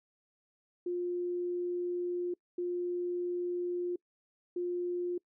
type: tone bursts at uneven times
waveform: sine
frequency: 353.6 Hz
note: F4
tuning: 22 cents sharp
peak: -31 dBFS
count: 3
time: 0.86-2.34 / 2.58-3.96 / 4.56-5.18 s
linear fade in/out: 5 ms
effects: noise-tail reverb RT60 0.1 s tail -25 dB re dry